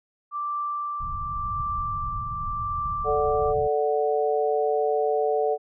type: tone with tremolo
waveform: sine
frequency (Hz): 1174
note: D6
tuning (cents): -1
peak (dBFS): -25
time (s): 0.31-3.54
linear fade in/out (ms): 50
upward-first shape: triangle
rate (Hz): 0.89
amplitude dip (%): 40
type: low-pass noise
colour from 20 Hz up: pink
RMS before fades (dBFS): -35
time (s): 1-3.68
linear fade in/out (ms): 10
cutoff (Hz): 140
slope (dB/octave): 24
type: chord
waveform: sine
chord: D major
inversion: second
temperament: equal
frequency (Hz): 440 / 587.3 / 740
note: A4 / D5 / F#5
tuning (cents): 0 / 0 / 0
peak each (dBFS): -23 / -27 / -26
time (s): 3.04-5.58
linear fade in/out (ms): 50
effects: none